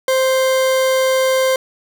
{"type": "tone", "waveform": "40% pulse", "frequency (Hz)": 523.3, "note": "C5", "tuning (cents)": 0, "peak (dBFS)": -12, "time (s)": [0.08, 1.56], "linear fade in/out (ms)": 2, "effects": []}